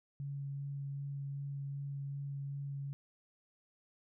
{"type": "tone with vibrato", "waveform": "sine", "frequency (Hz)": 140, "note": "C#3", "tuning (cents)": 18, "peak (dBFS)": -38, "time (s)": [0.2, 2.93], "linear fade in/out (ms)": 0, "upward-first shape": "sine", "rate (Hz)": 2.6, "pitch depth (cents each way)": 9, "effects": []}